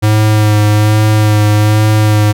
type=tone with vibrato; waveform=square; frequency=106.4 Hz; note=G#2; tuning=42 cents sharp; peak=-7 dBFS; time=0.02-2.33 s; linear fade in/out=20 ms; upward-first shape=sine; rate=1.2 Hz; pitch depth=20 cents each way; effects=none